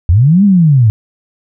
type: linear two-way sweep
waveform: sine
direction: up then down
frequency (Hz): 75.7 to 208.3 to 102.5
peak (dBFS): -4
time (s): 0.09-0.9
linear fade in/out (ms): 0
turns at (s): 0.44
effects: none